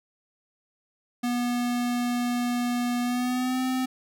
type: tone with pitch glide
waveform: square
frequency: 243 to 257.4 Hz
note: B3 to C4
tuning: -28 to -28 cents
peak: -25 dBFS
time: 1.23-3.86 s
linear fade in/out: 10 ms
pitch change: +100 cents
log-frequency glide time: 3.02-3.61 s
effects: none